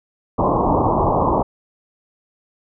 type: low-pass noise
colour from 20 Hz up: white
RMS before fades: -17 dBFS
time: 0.38-1.43 s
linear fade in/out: 10 ms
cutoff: 1100 Hz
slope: 96 dB/octave
effects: none